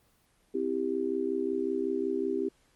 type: chord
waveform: sine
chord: C major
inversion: none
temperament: just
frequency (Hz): 261.6 / 327 / 392.4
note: C4 / E4 / G4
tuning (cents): 0 / -14 / +2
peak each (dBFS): -34 / -33 / -30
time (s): 0.54-2.49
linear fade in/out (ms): 10
effects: pink hiss -67 dBFS RMS until 2.75 s + Opus 24 kbps